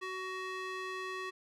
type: tone with band-pass filter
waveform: square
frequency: 374.2 Hz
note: F#4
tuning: 20 cents sharp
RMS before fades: -40 dBFS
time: 0.01-1.31 s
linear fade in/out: 20 ms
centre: 1800 Hz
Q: 0.94
effects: none